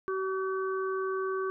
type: harmonic tone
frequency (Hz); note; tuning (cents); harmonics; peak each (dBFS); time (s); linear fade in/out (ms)
381; G4; -49; 1 / 3 / 4; -30 / -35 / -40; 0.08-1.5; 0
effects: none